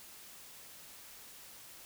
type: silence
effects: white hiss -53 dBFS RMS until 1.85 s